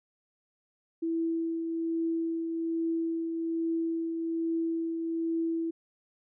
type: tone with tremolo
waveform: sine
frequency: 329.6 Hz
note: E4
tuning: in tune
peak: -26 dBFS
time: 1.02-5.71 s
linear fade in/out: 10 ms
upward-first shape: triangle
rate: 1.2 Hz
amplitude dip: 40%
effects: none